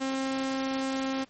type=tone; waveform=sawtooth; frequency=266.7 Hz; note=C4; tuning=33 cents sharp; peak=-24 dBFS; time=0-1.25 s; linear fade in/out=20 ms; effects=pink hiss -61 dBFS RMS until 1.29 s + MP3 32 kbps